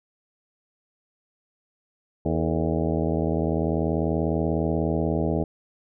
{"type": "harmonic tone with a mistuned harmonic", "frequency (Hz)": 80.3, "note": "E2", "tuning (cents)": -45, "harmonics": [1, 2, 3, 4, 5, 6, 7, 8, 9, 10], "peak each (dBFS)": [-29, -27, -29, -29, -30, -35, -33, -33, -38, -39], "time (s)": [2.25, 5.44], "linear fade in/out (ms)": 5, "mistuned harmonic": 5, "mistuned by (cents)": 100, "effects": []}